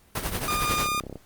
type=noise with tremolo; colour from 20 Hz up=pink; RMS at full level=-26 dBFS; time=0.15-0.87 s; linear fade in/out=5 ms; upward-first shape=triangle; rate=11 Hz; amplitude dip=75%
type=tone; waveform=sawtooth; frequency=1214 Hz; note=D#6; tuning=43 cents flat; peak=-21 dBFS; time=0.48-1 s; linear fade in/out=0 ms
type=click train; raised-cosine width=2 ms; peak=-23 dBFS; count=22; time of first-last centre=0.53-1.157 s; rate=33.5 Hz
effects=pink hiss -58 dBFS RMS until 1.25 s + Opus 32 kbps